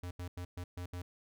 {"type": "tone bursts at uneven times", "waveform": "square", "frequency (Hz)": 88.8, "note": "F2", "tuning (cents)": 29, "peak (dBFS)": -40, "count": 6, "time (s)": [[0.03, 0.11], [0.19, 0.28], [0.37, 0.45], [0.57, 0.64], [0.77, 0.86], [0.93, 1.02]], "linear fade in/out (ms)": 5, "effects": []}